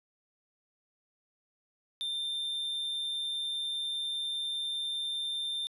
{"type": "tone with amplitude modulation", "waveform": "triangle", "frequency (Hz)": 3590, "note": "A7", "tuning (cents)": 34, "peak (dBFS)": -29, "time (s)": [2.01, 5.67], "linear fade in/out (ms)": 0, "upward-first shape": "sine", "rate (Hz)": 145, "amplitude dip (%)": 30, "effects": ["resampled to 32000 Hz"]}